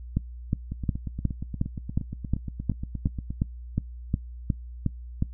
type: two click trains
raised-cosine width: 5 ms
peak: -11 / -20 dBFS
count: 15 / 23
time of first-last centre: 0.17-5.224 / 0.72-3.305 s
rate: 2.77 / 8.51 Hz
effects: noise-tail reverb RT60 0.1 s tail -20 dB re dry + added 60 Hz sine -37 dBFS peak until 5.33 s